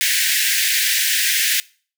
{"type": "high-pass noise", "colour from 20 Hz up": "pink", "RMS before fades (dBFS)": -18, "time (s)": [0.01, 1.6], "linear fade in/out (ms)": 0, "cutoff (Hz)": 1600, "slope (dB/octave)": 96, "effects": ["noise-tail reverb RT60 0.4 s tail -22 dB re dry"]}